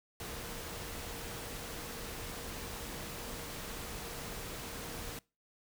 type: tone in noise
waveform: sine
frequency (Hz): 468.4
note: A#4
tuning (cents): +8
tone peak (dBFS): -52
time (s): 0.2-5.19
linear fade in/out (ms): 2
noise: pink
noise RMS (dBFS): -43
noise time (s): 0.2-5.19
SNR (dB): -12
effects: noise-tail reverb RT60 0.3 s tail -24 dB re dry